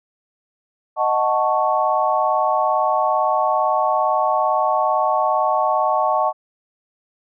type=chord; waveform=sine; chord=D# half-diminished seventh; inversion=none; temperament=equal; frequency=622.3 / 740 / 880 / 1108.7 Hz; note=D#5 / F#5 / A5 / C#6; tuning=0 / 0 / 0 / 0 cents; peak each=-21 dBFS; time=0.96-6.33 s; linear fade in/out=50 ms; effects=none